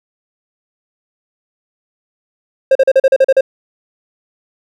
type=tone bursts; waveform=triangle; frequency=533 Hz; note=C5; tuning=32 cents sharp; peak=-3 dBFS; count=9; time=2.71-3.409 s; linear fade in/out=5 ms; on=43 ms; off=39 ms; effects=none